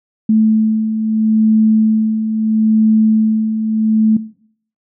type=beating tone pair; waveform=sine; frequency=217.9 / 218.66 Hz; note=A3 / A3; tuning=-17 / -11 cents; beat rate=0.76 Hz; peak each=-18 / -11 dBFS; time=0.29-4.17 s; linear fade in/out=5 ms; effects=noise-tail reverb RT60 0.6 s tail -18 dB re dry